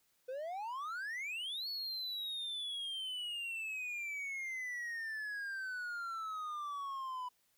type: exponential two-way sweep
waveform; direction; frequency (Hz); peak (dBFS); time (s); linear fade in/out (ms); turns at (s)
triangle; up then down; 493.9 to 4435 to 989; -37; 0.28-7.29; 10; 1.68
effects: white hiss -75 dBFS RMS until 7.57 s